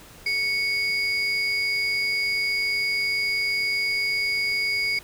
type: tone pair together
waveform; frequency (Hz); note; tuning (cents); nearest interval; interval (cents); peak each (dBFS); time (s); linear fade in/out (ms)
sine; 2217 / 4855; C#7 / D#8; 0 / -43; octave + major second; 1357; -21 / -25; 0.26-4.99; 5
effects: tanh soft clip ceiling -19 dBFS + pink hiss -47 dBFS RMS until 5.03 s